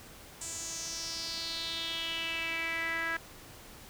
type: tone with band-pass filter sweep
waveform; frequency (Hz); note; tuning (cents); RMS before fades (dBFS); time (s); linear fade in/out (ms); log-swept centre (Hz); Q
sawtooth; 329.6; E4; 0; -36; 0.41-3.17; 5; 7700 to 1700; 4.7
effects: pink hiss -51 dBFS RMS until 3.89 s